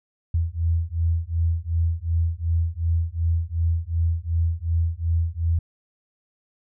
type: beating tone pair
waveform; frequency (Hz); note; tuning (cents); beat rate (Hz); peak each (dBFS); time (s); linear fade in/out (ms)
sine; 82 / 84.7; E2 / E2; -9 / +48; 2.7; -23; 0.34-5.59; 5
effects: none